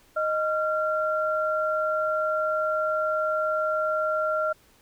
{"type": "tone pair together", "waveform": "sine", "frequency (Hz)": [622.3, 1375], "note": ["D#5", "F6"], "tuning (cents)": [0, -27], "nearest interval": "octave + major second", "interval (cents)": 1373, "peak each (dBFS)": [-25, -26], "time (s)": [0.16, 4.53], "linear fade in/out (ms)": 10, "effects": ["pink hiss -59 dBFS RMS until 4.81 s"]}